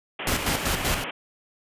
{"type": "band-pass noise", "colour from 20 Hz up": "white", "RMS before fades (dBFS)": -33, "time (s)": [0.19, 1.11], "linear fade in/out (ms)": 5, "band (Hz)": [140, 3200], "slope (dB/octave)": 96}
{"type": "noise with tremolo", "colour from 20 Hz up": "pink", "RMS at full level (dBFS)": -24, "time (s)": [0.27, 1.04], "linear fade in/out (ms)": 2, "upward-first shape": "square", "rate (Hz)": 5.2, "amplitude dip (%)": 60}
{"effects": ["resampled to 32000 Hz"]}